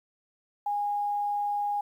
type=tone; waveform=sine; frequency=821 Hz; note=G#5; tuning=20 cents flat; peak=-26 dBFS; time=0.66-1.81 s; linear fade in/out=5 ms; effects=10-bit